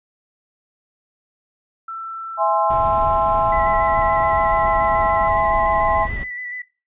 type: tone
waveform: sine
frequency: 1335 Hz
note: E6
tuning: 22 cents sharp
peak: -27 dBFS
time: 1.88-5.28 s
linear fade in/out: 5 ms
type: chord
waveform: sine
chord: E augmented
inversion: none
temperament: equal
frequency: 659.3 / 830.6 / 1046.5 Hz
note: E5 / G#5 / B#5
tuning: 0 / 0 / 0 cents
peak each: -19 dBFS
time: 2.37-6.08 s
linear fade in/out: 50 ms
type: noise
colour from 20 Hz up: brown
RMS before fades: -28 dBFS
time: 2.7-6.24 s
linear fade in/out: 5 ms
type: tone with vibrato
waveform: sine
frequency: 1975.5 Hz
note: B6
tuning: in tune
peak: -27 dBFS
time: 3.52-6.62 s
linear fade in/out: 5 ms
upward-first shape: square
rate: 7 Hz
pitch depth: 21 cents each way
effects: noise-tail reverb RT60 0.3 s tail -19 dB re dry + resampled to 8000 Hz